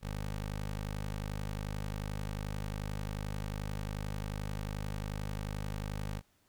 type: tone with notch filter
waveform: 15% pulse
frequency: 51.3 Hz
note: G#1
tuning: 21 cents flat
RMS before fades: -38 dBFS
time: 0.01-6.22 s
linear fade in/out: 50 ms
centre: 340 Hz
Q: 1.9
effects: pink hiss -71 dBFS RMS until 6.48 s